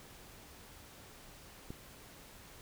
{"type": "click", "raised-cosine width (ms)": 3, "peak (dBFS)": -30, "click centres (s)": 1.705, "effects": ["pink hiss -55 dBFS RMS until 2.61 s"]}